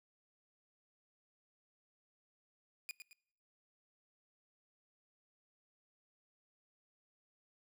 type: tone with echo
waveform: sawtooth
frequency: 2449 Hz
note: D#7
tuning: 28 cents flat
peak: -37 dBFS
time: 2.89-2.91 s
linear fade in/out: 0 ms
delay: 110 ms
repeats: 2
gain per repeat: -8 dB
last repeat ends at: 3.13 s
effects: noise-tail reverb RT60 0.8 s tail -25 dB re dry